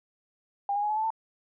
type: tone with pitch steps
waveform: sine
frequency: 803 / 819.9 / 837.1 / 854.7 / 872.6 / 891 Hz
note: G5 / G#5 / G#5 / G#5 / A5 / A5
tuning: +41 / -22 / +13 / +49 / -15 / +22 cents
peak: -25 dBFS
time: 0.69-1.104 s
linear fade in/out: 2 ms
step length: 69 ms
effects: none